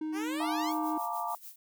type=tone; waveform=triangle; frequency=311.1 Hz; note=D#4; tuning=in tune; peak=-30 dBFS; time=0.01-0.98 s; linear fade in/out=5 ms
type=exponential sweep; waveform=10% pulse; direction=up; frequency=363 to 1174.7 Hz; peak=-29 dBFS; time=0.12-0.74 s; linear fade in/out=50 ms
type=chord; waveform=sine; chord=Bb major seventh; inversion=second; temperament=equal with one note detuned; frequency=698.5 / 880 / 945.3 / 1174.7 Hz; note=F5 / A5 / Bb5 / D6; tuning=0 / 0 / +24 / 0 cents; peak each=-37 dBFS; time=0.4-1.35 s; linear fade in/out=2 ms
type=noise with tremolo; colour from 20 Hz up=violet; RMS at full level=-45 dBFS; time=0.7-1.56 s; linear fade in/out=5 ms; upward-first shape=sine; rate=6.8 Hz; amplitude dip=75%
effects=none